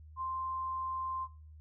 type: tone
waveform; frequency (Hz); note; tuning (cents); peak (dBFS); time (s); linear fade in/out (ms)
sine; 1046.5; C6; 0; -34; 0.16-1.28; 50
effects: noise-tail reverb RT60 0.5 s tail -22 dB re dry + added 77 Hz sine -50 dBFS peak until 1.6 s